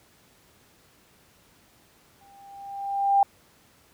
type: tone with exponential growth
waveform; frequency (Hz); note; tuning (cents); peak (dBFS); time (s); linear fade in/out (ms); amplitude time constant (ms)
sine; 795; G5; +24; -14; 2.21-3.23; 2; 220
effects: pink hiss -59 dBFS RMS until 3.93 s + high-pass 60 Hz 12 dB/octave